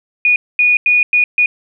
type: tone bursts at uneven times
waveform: sine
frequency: 2458 Hz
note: D#7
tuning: 22 cents flat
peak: -8 dBFS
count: 5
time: 0.25-0.36 / 0.59-0.77 / 0.86-1.03 / 1.13-1.24 / 1.38-1.46 s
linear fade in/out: 2 ms
effects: none